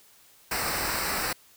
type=noise with comb filter; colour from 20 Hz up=pink; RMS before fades=-29 dBFS; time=0.51-1.33 s; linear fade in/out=5 ms; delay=0.3 ms; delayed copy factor=-0.7; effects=white hiss -57 dBFS RMS until 1.56 s